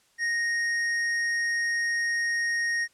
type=tone with hard clipping; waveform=sine; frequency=1864.7 Hz; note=A#6; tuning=in tune; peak=-26 dBFS; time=0.18-2.88 s; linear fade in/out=50 ms; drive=9 dB; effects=white hiss -64 dBFS RMS until 2.93 s + low-pass 9000 Hz 12 dB/octave